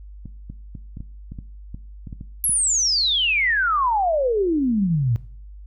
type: clicks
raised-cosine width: 5 ms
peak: -22 dBFS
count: 12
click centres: 0.257 / 0.5 / 0.752 / 0.971 / 1.005 / 1.32 / 1.388 / 1.745 / 2.072 / 2.128 / 2.211 / 2.495 s
type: exponential sweep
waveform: sine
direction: down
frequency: 11440 to 110 Hz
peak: -17 dBFS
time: 2.44-5.16 s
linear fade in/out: 0 ms
effects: noise-tail reverb RT60 0.5 s tail -17 dB re dry + added 50 Hz sine -37 dBFS peak until 5.66 s